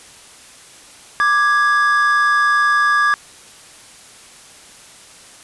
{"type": "tone pair together", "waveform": "triangle", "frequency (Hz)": [1179.4, 1661.2], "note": ["D6", "G#6"], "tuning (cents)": [7, 0], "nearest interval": "tritone", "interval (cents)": 593, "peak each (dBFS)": -13, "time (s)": [1.2, 3.14], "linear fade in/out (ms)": 0, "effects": ["white hiss -42 dBFS RMS until 5.43 s", "resampled to 24000 Hz"]}